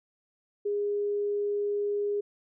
sine tone, 410 Hz, G#4, 22 cents flat, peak -26 dBFS, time 0.65-2.21 s, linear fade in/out 10 ms, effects none

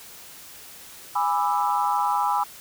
sine chord, E dominant seventh, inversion first, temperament just, 824.1 / 988.9 / 1186.7 / 1318.5 Hz, G#5 / B5 / D6 / E6, -14 / +2 / +18 / 0 cents, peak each -24 / -24 / -29 / -29 dBFS, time 1.15-2.44 s, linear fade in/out 10 ms, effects white hiss -44 dBFS RMS until 2.6 s

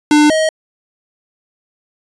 square tone pair in turn, 299.2 / 631.2 Hz, D4 / D#5, +32 / +25 cents, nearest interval octave + minor second, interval 1293 cents, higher second, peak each -7 / -12 dBFS, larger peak first, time 0.11-0.3 / 0.3-0.49 s, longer neither, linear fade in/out 2 ms, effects resampled to 22050 Hz

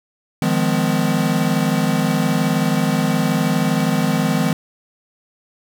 square chord, F half-diminished seventh, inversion third, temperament equal with one note detuned, 155.56 / 174.61 / 207.7 / 253.2 Hz, Eb3 / F3 / Ab3 / Cb4, 0 / 0 / 0 / +43 cents, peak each -22 dBFS, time 0.42-4.53 s, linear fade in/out 2 ms, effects none

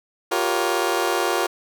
20% pulse chord, G half-diminished seventh, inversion third, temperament just, 352.8 / 392 / 470.4 / 564.5 Hz, F4 / G4 / Bb4 / Db5, +18 / 0 / +16 / +31 cents, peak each -19 / -21 / -21 / -23 dBFS, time 0.31-1.47 s, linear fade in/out 10 ms, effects none

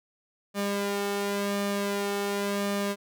sawtooth tone with flanger, 201.4 Hz, G3, 47 cents sharp, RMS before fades -29 dBFS, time 0.54-2.96 s, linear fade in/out 50 ms, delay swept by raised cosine 1.7 to 2.26 ms, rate 0.92 Hz, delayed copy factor +0.65, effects none

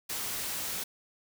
white noise, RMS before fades -35 dBFS, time 0.09-0.84 s, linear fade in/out 10 ms, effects none

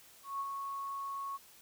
sine tone with ADSR envelope, 1104 Hz, C#6, 7 cents flat, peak -33 dBFS, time 0.23-1.38 s, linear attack 170 ms, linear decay 41 ms, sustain -4 dB, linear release 26 ms, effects white hiss -59 dBFS RMS until 1.61 s

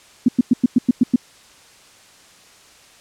sine tone bursts, 246.9 Hz, B3, in tune, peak -8 dBFS, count 8, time 0.26-1.16 s, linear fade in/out 5 ms, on 25 ms, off 100 ms, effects white hiss -48 dBFS RMS until 3 s + low-pass 8000 Hz 12 dB/octave

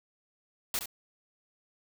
white noise with echo, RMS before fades -31 dBFS, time 0.74-0.79 s, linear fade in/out 2 ms, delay 68 ms, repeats 1, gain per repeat -8 dB, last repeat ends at 0.858 s, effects none

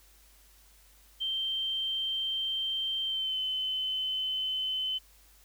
sine tone with pitch glide, 3136 to 3048 Hz, G7 to G7, 0 to -49 cents, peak -29 dBFS, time 1.2-4.99 s, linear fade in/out 20 ms, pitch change -49 cents, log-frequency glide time 3.05-3.39 s, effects added 50 Hz sine -60 dBFS peak until 5.44 s + white hiss -61 dBFS RMS until 5.44 s

